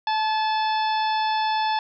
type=harmonic tone with a mistuned harmonic; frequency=871 Hz; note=A5; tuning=18 cents flat; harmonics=1 / 2 / 3 / 4 / 5 / 6; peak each=-21 / -32 / -35 / -33 / -36 / -38 dBFS; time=0.07-1.79 s; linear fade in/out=2 ms; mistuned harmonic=2; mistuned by=-26 cents; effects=none